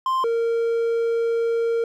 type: tone pair in turn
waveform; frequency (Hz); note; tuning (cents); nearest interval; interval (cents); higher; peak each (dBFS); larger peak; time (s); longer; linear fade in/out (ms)
triangle; 1046.5 / 462.1; C6 / A#4; 0 / -15; octave + major second; 1415; first; -17; neither; 0.06-0.24 / 0.24-1.84; second; 2
effects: none